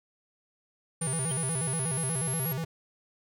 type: tone with vibrato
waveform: square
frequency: 146.83 Hz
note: D3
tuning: in tune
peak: -31 dBFS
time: 1.01-2.65 s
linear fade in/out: 10 ms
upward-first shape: square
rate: 8.3 Hz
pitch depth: 200 cents each way
type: exponential sweep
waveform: sine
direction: up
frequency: 9200 to 11430 Hz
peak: -31 dBFS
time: 1.01-2.53 s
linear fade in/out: 5 ms
type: tone with exponential growth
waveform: square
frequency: 3136 Hz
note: G7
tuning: in tune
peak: -37 dBFS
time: 1.22-1.32 s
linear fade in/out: 0 ms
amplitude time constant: 20 ms
effects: none